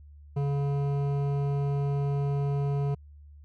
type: tone with hard clipping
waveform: sine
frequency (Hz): 141.3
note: C#3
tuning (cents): +34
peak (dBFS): -27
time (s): 0.36-2.95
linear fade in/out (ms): 10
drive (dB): 12
effects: added 73 Hz sine -47 dBFS peak until 3.44 s